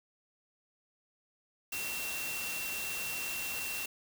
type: tone in noise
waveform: sine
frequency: 2721 Hz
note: F7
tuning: 46 cents flat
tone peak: -38 dBFS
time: 1.72-3.86 s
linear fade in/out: 5 ms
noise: white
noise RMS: -39 dBFS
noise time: 1.72-3.86 s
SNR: -2 dB
effects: none